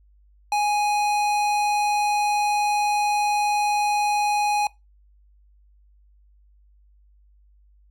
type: tone with hard clipping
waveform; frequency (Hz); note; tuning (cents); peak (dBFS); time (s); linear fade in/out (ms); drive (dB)
sine; 830.6; G#5; 0; -21; 0.52-4.67; 2; 17
effects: noise-tail reverb RT60 0.2 s tail -21 dB re dry + added 50 Hz sine -53 dBFS peak until 7.9 s